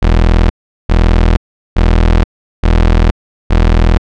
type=tone bursts; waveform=30% pulse; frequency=41.06 Hz; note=E1; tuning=6 cents flat; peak=-3 dBFS; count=5; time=0.02-3.98 s; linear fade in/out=10 ms; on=480 ms; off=390 ms; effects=low-pass 4000 Hz 12 dB/octave